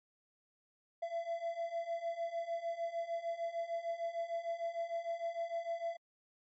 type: beating tone pair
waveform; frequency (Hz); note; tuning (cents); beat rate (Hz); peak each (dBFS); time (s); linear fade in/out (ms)
triangle; 670 / 676.6; E5 / E5; +28 / +45; 6.6; -39 / -36; 1.02-5.97; 10
effects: MP3 32 kbps